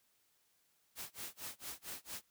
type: noise with tremolo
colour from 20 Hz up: white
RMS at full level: -44 dBFS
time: 0.95-2.22 s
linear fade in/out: 50 ms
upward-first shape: sine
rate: 4.4 Hz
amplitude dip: 100%
effects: white hiss -75 dBFS RMS until 2.3 s